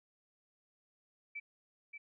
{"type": "tone with echo", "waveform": "sine", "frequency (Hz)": 2315, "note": "D7", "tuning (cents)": -25, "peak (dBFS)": -40, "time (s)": [1.35, 1.4], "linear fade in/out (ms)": 10, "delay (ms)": 580, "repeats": 1, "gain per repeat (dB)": -5, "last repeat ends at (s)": 1.98, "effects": []}